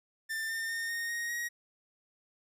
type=tone with pitch steps; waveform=45% pulse; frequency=1786 / 1806.8 / 1827.7 / 1849 / 1870.5 / 1892.2 Hz; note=A6 / A6 / A#6 / A#6 / A#6 / A#6; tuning=+25 / +45 / -35 / -15 / +5 / +25 cents; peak=-33 dBFS; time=0.29-1.49 s; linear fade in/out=20 ms; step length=200 ms; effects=none